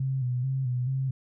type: tone with vibrato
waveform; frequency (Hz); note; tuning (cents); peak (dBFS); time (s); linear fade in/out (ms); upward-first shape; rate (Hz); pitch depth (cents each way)
sine; 128.8; C3; -27; -25; 0-1.11; 5; square; 2.3; 59
effects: none